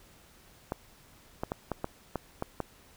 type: clicks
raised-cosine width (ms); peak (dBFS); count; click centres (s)
1; -17; 8; 0.721 / 1.435 / 1.519 / 1.717 / 1.844 / 2.157 / 2.424 / 2.603
effects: pink hiss -58 dBFS RMS until 2.96 s